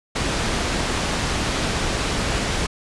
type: low-pass noise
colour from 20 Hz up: pink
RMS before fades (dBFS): -23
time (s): 0.15-2.67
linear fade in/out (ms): 10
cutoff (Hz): 6800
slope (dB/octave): 12
effects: resampled to 24000 Hz